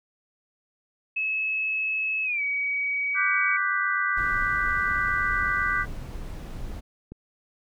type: tone with pitch glide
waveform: sine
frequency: 2587 to 2265 Hz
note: E7 to C#7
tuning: -33 to +37 cents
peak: -24 dBFS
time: 1.16-3.57 s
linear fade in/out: 10 ms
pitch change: -230 cents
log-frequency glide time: 2.24-2.42 s
type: chord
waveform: sine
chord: G major seventh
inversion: second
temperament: equal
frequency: 1174.7 / 1480 / 1568 / 1975.5 Hz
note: D6 / F#6 / G6 / B6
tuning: 0 / 0 / 0 / 0 cents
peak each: -28 dBFS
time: 3.14-5.86 s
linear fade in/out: 50 ms
type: noise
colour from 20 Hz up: brown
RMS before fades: -35 dBFS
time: 4.16-6.81 s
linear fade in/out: 20 ms
type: click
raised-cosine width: 3 ms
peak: -26 dBFS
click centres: 7.12 s
effects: none